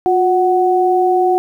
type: tone pair together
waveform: sine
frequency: 359.7 / 743 Hz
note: F#4 / F#5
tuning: -49 / +7 cents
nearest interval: octave + minor second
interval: 1256 cents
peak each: -13 dBFS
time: 0.06-1.38 s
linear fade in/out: 0 ms
effects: 8-bit